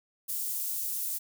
white high-pass noise, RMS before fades -33 dBFS, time 0.28-1.19 s, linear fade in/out 20 ms, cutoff 8900 Hz, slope 12 dB/octave, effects none

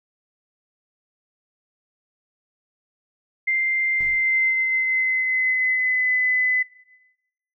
sine tone with pitch glide, 2092 to 2011 Hz, C7 to B6, -1 to +31 cents, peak -18 dBFS, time 3.47-6.63 s, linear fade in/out 10 ms, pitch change -68 cents, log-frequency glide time 3.96-6.11 s
brown noise with exponential decay, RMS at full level -36 dBFS, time 4-4.45 s, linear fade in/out 5 ms, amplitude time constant 96 ms
effects noise-tail reverb RT60 1.0 s tail -18 dB re dry

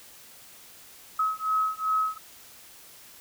sine beating tone pair, 1279 / 1281.6 Hz, D#6 / E6, +47 / -49 cents, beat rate 2.6 Hz, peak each -27 dBFS, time 1.19-2.18 s, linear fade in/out 5 ms, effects white hiss -50 dBFS RMS until 3.2 s

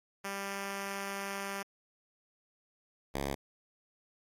5% pulse tone pair in turn, 197.6 / 69.36 Hz, G3 / C#2, +14 / +2 cents, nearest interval octave + tritone, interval 1812 cents, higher first, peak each -25 / -22 dBFS, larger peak second, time 0.24-1.63 / 3.14-3.35 s, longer first, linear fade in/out 10 ms, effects AAC 64 kbps

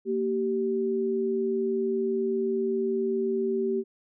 sine tone pair together, 231.9 / 386.8 Hz, A#3 / G4, -9 / -23 cents, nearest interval major sixth, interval 886 cents, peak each -30 / -25 dBFS, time 0.05-3.84 s, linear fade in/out 50 ms, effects none

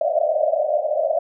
pink band-pass noise, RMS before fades -20 dBFS, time 0.01-1.19 s, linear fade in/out 5 ms, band 580 to 670 Hz, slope 96 dB/octave, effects none

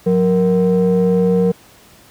triangle ring-modulated tone, 142.5 Hz, C#3, 48 cents sharp, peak -6 dBFS, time 0.06-1.52 s, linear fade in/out 10 ms, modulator 324 Hz, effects pink hiss -46 dBFS RMS until 2.1 s + high-pass 60 Hz 12 dB/octave

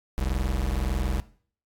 square tone pair together, 43.38 / 65 Hz, F1 / C2, -11 / -11 cents, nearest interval perfect fifth, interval 700 cents, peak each -28 dBFS, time 0.18-1.2 s, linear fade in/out 0 ms, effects noise-tail reverb RT60 0.5 s tail -19 dB re dry + AAC 64 kbps

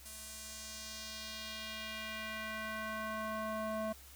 square tone with band-pass filter sweep, 217.9 Hz, A3, 17 cents flat, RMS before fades -42 dBFS, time 0.05-3.93 s, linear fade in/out 10 ms, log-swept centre 10000 to 720 Hz, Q 1.4, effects added 67 Hz sine -57 dBFS peak until 4.15 s + white hiss -57 dBFS RMS until 4.15 s

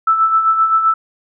sine tone with tremolo, 1318.5 Hz, E6, in tune, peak -8 dBFS, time 0.07-0.94 s, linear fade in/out 5 ms, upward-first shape sine, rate 7.7 Hz, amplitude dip 55%, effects none

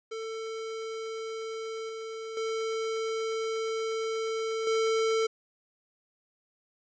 square tone with level steps, 445.8 Hz, A4, 23 cents sharp, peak -35 / -37 / -30 / -25 dBFS, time 0.11-5.27 s, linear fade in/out 10 ms, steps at 1.89 / 2.37 / 4.67 s, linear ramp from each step 2 ms, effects resampled to 16000 Hz + 11-bit

